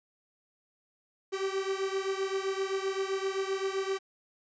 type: beating tone pair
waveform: 45% pulse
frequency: 383.8 / 391.5 Hz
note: G4 / G4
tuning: -37 / -2 cents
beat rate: 7.7 Hz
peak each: -32 / -34 dBFS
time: 1.32-3.99 s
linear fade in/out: 20 ms
effects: resampled to 16000 Hz + 10-bit